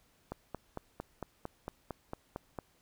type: click train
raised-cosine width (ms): 1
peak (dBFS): -24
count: 11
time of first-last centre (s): 0.32-2.588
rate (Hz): 4.41
effects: pink hiss -69 dBFS RMS until 2.81 s